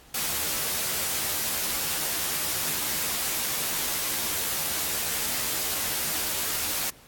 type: noise with comb filter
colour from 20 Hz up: white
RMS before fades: -28 dBFS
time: 0.14-6.9 s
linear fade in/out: 5 ms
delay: 13 ms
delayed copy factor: +0.7
effects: pink hiss -53 dBFS RMS until 7.07 s + AAC 64 kbps